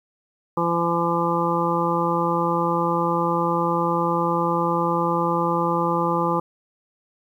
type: harmonic tone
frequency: 170 Hz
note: F3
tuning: 46 cents flat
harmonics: 1 / 2 / 3 / 5 / 6 / 7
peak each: -26 / -26 / -26 / -26 / -26 / -26 dBFS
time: 0.57-6.4 s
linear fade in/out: 5 ms
effects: 9-bit